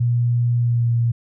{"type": "tone with pitch glide", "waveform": "sine", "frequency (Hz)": [120, 117.67], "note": ["B2", "A#2"], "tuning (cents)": [-49, 17], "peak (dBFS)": -15, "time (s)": [0, 1.12], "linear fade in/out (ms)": 10, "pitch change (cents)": -34, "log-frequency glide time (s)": [0.58, 0.91], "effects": []}